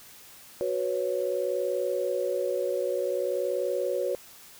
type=chord; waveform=sine; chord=F# suspended fourth; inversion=none; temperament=equal; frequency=370 / 493.9 / 554.4 Hz; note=F#4 / B4 / C#5; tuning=0 / 0 / 0 cents; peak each=-31 / -30 / -29 dBFS; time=0.61-4.15 s; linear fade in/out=0 ms; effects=white hiss -50 dBFS RMS until 4.59 s